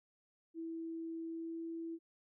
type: tone with pitch glide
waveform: sine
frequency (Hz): 328.3 to 330.4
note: E4 to E4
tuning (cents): -7 to +4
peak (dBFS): -40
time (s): 0.54-1.99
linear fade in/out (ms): 50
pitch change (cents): +11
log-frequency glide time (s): 1.26-1.63
effects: none